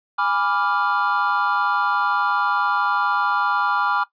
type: chord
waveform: triangle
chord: G# diminished seventh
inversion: none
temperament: equal with one note detuned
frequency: 823 / 987.8 / 1174.7 / 1396.9 Hz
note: G#5 / B5 / D6 / F6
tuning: -16 / 0 / 0 / 0 cents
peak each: -23 / -23 / -21 / -21 dBFS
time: 0.18-4.04 s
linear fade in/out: 10 ms
effects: noise-tail reverb RT60 0.1 s tail -17 dB re dry + resampled to 11025 Hz